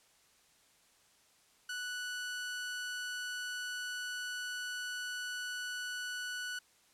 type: tone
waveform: sawtooth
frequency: 1480 Hz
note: F#6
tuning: in tune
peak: -34 dBFS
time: 1.69-6.59 s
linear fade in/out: 5 ms
effects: white hiss -67 dBFS RMS until 6.93 s + low-pass 10000 Hz 12 dB/octave